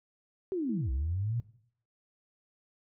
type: linear two-way sweep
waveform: sine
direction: down then up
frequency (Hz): 392 to 60 to 123.2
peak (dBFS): -29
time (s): 0.52-1.4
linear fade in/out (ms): 0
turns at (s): 0.91
type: tone with exponential decay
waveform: sine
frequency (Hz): 325.3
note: E4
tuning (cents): -23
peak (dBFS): -34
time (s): 0.69-1.29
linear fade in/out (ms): 5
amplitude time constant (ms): 130
effects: noise-tail reverb RT60 0.6 s tail -17 dB re dry